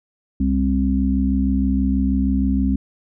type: harmonic tone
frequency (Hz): 66.3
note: C2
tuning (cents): +23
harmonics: 1 / 3 / 4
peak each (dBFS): -20 / -20 / -20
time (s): 0.4-2.76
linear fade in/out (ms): 5
effects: none